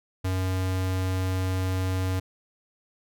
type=tone; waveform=square; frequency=93.3 Hz; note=F#2; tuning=15 cents sharp; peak=-25 dBFS; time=0.24-2.2 s; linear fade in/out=10 ms; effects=none